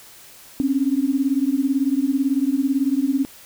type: beating tone pair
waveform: sine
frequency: 263.6 / 281.6 Hz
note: C4 / C#4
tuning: +13 / +27 cents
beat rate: 18 Hz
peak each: -20 dBFS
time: 0.6-3.25 s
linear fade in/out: 0 ms
effects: white hiss -45 dBFS RMS until 3.45 s